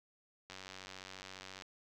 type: click train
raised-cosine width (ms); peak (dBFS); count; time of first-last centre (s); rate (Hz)
0.2; -30; 107; 0.5-1.622; 94.5
effects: none